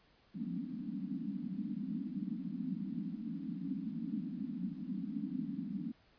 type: band-pass noise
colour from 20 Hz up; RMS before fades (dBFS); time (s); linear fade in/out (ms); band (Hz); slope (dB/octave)
pink; -40; 0.34-5.92; 10; 170 to 290; 96
effects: pink hiss -68 dBFS RMS until 6.18 s + resampled to 11025 Hz